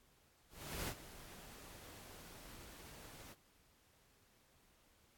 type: noise with ADSR envelope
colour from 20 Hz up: pink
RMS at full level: -42 dBFS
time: 0.49-3.35 s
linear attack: 390 ms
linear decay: 59 ms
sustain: -14 dB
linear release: 26 ms
effects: pink hiss -71 dBFS RMS until 5.17 s + AAC 64 kbps